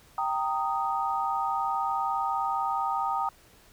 sine chord, Eb major, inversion first, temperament equal with one note detuned, 784 / 923.8 / 1244.5 Hz, G5 / Bb5 / Eb6, 0 / -16 / 0 cents, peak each -30 dBFS, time 0.18-3.29 s, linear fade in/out 2 ms, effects pink hiss -57 dBFS RMS until 3.72 s

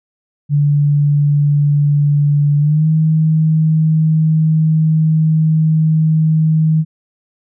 sine tone with pitch glide, 145.5 to 157.76 Hz, D3 to D#3, -16 to +24 cents, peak -9 dBFS, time 0.49-6.85 s, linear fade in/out 50 ms, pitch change +140 cents, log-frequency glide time 2.58-2.87 s, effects none

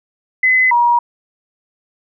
sine tone pair in turn, 2028 / 954.1 Hz, B6 / A#5, +45 / +40 cents, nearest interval octave + minor second, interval 1305 cents, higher first, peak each -9 dBFS, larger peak neither, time 0.43-0.71 / 0.71-0.99 s, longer neither, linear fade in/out 5 ms, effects none

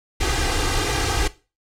pink noise with comb filter, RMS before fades -21 dBFS, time 0.2-1.28 s, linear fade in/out 10 ms, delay 2.5 ms, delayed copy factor +0.95, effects noise-tail reverb RT60 0.3 s tail -17 dB re dry + low-pass 8000 Hz 12 dB/octave

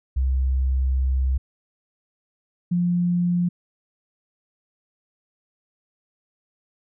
sine tone pair in turn, 65.41 / 175.64 Hz, C2 / F3, 0 / +10 cents, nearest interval octave + perfect fourth, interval 1710 cents, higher second, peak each -18 dBFS, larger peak neither, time 0.16-1.38 / 2.71-3.49 s, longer first, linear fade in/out 10 ms, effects none

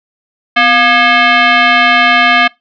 sine tone with frequency modulation, 252.7 Hz, B3, 40 cents sharp, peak -5 dBFS, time 0.56-2.48 s, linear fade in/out 10 ms, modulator 958 Hz, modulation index 2.8, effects noise-tail reverb RT60 0.2 s tail -23 dB re dry

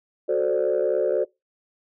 sine chord, D dominant seventh, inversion first, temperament equal, 370 / 440 / 523.3 / 587.3 Hz, F#4 / A4 / C5 / D5, 0 / 0 / 0 / 0 cents, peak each -24 dBFS, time 0.28-1.25 s, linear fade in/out 20 ms, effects noise-tail reverb RT60 0.2 s tail -23 dB re dry + tanh soft clip ceiling -13 dBFS

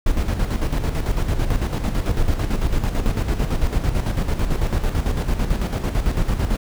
brown noise with tremolo, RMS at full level -18 dBFS, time 0.06-6.57 s, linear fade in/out 5 ms, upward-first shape square, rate 9 Hz, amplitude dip 55%, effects none

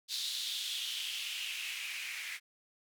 blue noise with band-pass filter sweep, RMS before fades -39 dBFS, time 0.08-2.4 s, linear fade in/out 50 ms, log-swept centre 4000 to 2100 Hz, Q 4.4, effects none

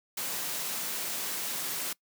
white high-pass noise, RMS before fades -34 dBFS, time 0.17-1.93 s, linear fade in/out 5 ms, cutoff 130 Hz, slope 96 dB/octave, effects noise-tail reverb RT60 0.1 s tail -23 dB re dry

